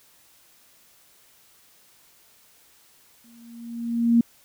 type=tone with exponential growth; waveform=sine; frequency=233.7 Hz; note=A#3; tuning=5 cents sharp; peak=-12 dBFS; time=3.24-4.21 s; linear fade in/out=5 ms; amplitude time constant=210 ms; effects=white hiss -57 dBFS RMS until 4.44 s